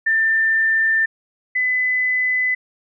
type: tone pair in turn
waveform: sine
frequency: 1788 / 2009 Hz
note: A6 / B6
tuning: +27 / +29 cents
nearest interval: major second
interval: 202 cents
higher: second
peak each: -14 / -16 dBFS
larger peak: first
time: 0.06-1.06 / 1.55-2.55 s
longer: neither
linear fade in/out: 10 ms
effects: none